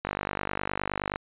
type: click train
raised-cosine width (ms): 0.5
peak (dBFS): -13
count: 56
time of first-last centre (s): 0.05-1.159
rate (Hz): 49.6
effects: resampled to 8000 Hz